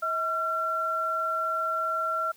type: tone pair together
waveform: sine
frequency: 642 / 1361.3 Hz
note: E5 / F6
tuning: -46 / -45 cents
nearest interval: octave + minor second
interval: 1301 cents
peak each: -33 / -26 dBFS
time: 0.02-2.32 s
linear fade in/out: 10 ms
effects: white hiss -57 dBFS RMS until 2.36 s